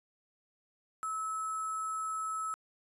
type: tone with sample-and-hold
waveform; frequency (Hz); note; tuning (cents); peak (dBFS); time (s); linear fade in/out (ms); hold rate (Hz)
sine; 1299; E6; -26; -33; 1.03-2.54; 0; 8820
effects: resampled to 24000 Hz